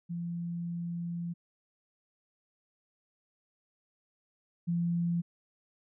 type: tone pair in turn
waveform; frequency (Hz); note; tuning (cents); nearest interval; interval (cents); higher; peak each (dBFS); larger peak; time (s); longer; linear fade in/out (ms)
sine; 171.3 / 171.3; F3 / F3; -33 / -33; unison; 0; neither; -33 / -27; second; 0.09-1.34 / 4.67-5.22; first; 20
effects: none